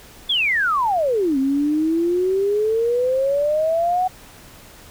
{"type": "exponential two-way sweep", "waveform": "sine", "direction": "down then up", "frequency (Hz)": [3520, 264, 750], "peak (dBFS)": -16, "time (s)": [0.29, 4.08], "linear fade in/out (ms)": 10, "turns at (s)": 1.38, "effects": ["pink hiss -44 dBFS RMS until 4.9 s"]}